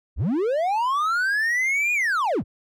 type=linear two-way sweep; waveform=triangle; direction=up then down; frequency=37.54 to 2469 to 37.54 Hz; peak=-18 dBFS; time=0.16-2.44 s; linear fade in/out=50 ms; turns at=1.93 s; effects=none